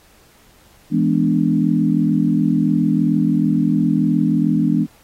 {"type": "chord", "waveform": "sine", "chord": "E dominant seventh", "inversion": "none", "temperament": "equal", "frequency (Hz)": [164.81, 207.7, 246.9, 293.7], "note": ["E3", "G#3", "B3", "D4"], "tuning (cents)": [0, 0, 0, 0], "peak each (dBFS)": -19, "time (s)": [0.9, 4.87], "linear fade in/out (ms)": 50, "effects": ["pink hiss -52 dBFS RMS until 5.03 s", "AAC 48 kbps"]}